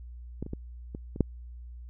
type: clicks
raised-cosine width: 3 ms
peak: -20 / -26 / -21 / -24 / -25 / -9 dBFS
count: 6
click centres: 0.426 / 0.464 / 0.534 / 0.949 / 1.161 / 1.207 s
effects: added 60 Hz sine -41 dBFS peak until 1.89 s